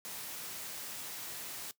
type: noise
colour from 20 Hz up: white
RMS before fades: -43 dBFS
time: 0.05-1.71 s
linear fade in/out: 0 ms
effects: noise-tail reverb RT60 0.1 s tail -18 dB re dry + high-pass 100 Hz 12 dB/octave